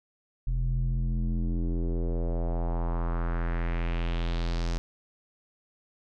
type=tone with low-pass filter sweep; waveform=square; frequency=42.44 Hz; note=F1; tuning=49 cents flat; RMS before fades=-28 dBFS; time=0.47-4.78 s; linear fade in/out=0 ms; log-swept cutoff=100 to 5800 Hz; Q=2.3; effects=none